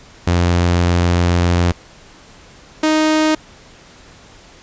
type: tone pair in turn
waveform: sawtooth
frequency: 87.31 / 311.1 Hz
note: F2 / D#4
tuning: 0 / 0 cents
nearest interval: octave + minor seventh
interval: 2200 cents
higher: second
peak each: -8 dBFS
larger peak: neither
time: 0.27-1.72 / 2.83-3.35 s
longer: first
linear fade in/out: 5 ms
effects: pink hiss -43 dBFS RMS until 4.62 s + resampled to 16000 Hz